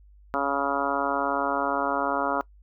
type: harmonic tone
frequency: 139.8 Hz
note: C#3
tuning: 15 cents sharp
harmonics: 2 / 3 / 4 / 5 / 6 / 7 / 8 / 9 / 10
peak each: -32 / -35 / -31 / -31 / -34 / -31 / -34 / -31 / -33 dBFS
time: 0.34-2.41 s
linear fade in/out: 0 ms
effects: noise-tail reverb RT60 0.1 s tail -22 dB re dry + added 50 Hz sine -50 dBFS peak until 2.62 s